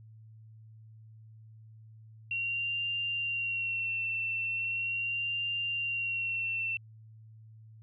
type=tone with vibrato; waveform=sine; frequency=2738 Hz; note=F7; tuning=35 cents flat; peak=-30 dBFS; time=2.31-6.77 s; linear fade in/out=2 ms; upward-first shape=sine; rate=0.39 Hz; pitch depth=32 cents each way; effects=added 110 Hz sine -50 dBFS peak until 7.82 s